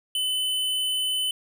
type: tone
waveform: square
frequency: 3021 Hz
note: F#7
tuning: 35 cents sharp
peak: -24 dBFS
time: 0.15-1.31 s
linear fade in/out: 2 ms
effects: none